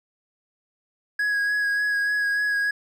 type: tone with vibrato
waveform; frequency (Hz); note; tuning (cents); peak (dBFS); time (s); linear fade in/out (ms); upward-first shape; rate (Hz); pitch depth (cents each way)
triangle; 1661.2; G#6; 0; -19; 1.19-2.71; 5; sine; 3.4; 18
effects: none